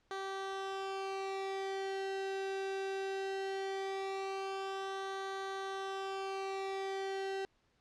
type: tone with flanger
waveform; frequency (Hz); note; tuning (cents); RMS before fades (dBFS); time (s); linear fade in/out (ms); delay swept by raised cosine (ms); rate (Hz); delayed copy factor
sawtooth; 387.6; G4; -20; -39; 0.11-7.45; 0; 0.39 to 0.93; 0.19; -0.7
effects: pink hiss -74 dBFS RMS until 7.8 s + low-pass 5000 Hz 12 dB/octave